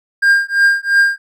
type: tone with tremolo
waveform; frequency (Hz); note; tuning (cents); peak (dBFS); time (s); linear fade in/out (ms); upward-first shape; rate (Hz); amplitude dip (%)
triangle; 1605; G6; +40; -4; 0.22-1.18; 10; triangle; 2.9; 100
effects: none